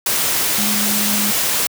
sine tone in noise, 207.7 Hz, G#3, in tune, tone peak -22 dBFS, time 0.58-1.31 s, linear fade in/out 2 ms, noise white, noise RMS -18 dBFS, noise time 0.06-1.67 s, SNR -7 dB, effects high-pass 100 Hz 12 dB/octave

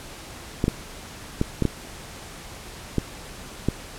clicks, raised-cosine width 3 ms, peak -7 dBFS, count 7, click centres 0.641 / 0.681 / 1.414 / 1.623 / 1.653 / 2.983 / 3.686 s, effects pink hiss -40 dBFS RMS until 3.98 s + low-pass 11000 Hz 12 dB/octave

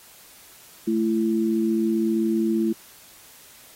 sine tone pair together, 220 / 335.4 Hz, A3 / E4, 0 / +30 cents, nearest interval perfect fifth, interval 730 cents, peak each -22 dBFS, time 0.87-2.73 s, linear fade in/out 10 ms, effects white hiss -49 dBFS RMS until 3.75 s + AAC 48 kbps

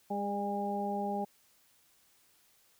harmonic tone with a mistuned harmonic, 202.7 Hz, G#3, 42 cents flat, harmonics 1 / 2 / 3 / 4, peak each -36 / -39 / -40 / -35 dBFS, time 0.1-1.25 s, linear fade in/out 10 ms, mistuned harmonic 3, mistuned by -19 cents, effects white hiss -67 dBFS RMS until 2.79 s

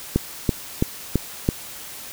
click train, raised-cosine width 3 ms, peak -4 dBFS, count 5, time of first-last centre 0.16-1.489 s, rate 3.01 Hz, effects white hiss -37 dBFS RMS until 2.12 s

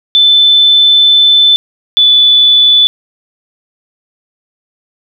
sine tone pair in turn, 3520 / 3476 Hz, A7 / A7, 0 / -22 cents, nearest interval unison, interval 22 cents, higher first, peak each -3 dBFS, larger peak neither, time 0.15-1.56 / 1.97-2.87 s, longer first, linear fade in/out 0 ms, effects 7-bit

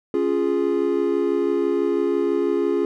triangle chord, Db major, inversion none, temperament equal, 277.2 / 349.2 / 415.3 Hz, Db4 / F4 / Ab4, 0 / 0 / 0 cents, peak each -23 / -20 / -20 dBFS, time 0.14-2.85 s, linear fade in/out 2 ms, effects none

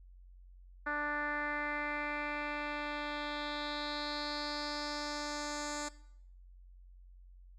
10% pulse tone with low-pass filter sweep, 294.7 Hz, D4, 6 cents sharp, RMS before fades -38 dBFS, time 0.86-5.89 s, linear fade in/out 10 ms, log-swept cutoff 1600 to 7100 Hz, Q 3.9, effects noise-tail reverb RT60 0.7 s tail -19 dB re dry + added 45 Hz sine -53 dBFS peak until 7.58 s

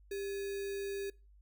sine tone with sample-and-hold, 396.8 Hz, G4, 21 cents sharp, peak -36 dBFS, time 0.11-1.1 s, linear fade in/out 5 ms, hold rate 2100 Hz, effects noise-tail reverb RT60 0.3 s tail -24 dB re dry + added 50 Hz sine -58 dBFS peak until 1.41 s

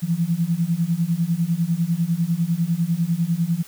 sine beating tone pair, 163.2 / 173.2 Hz, E3 / F3, -17 / -14 cents, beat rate 10 Hz, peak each -22 / -21 dBFS, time 0.02-3.63 s, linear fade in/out 20 ms, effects white hiss -45 dBFS RMS until 3.67 s

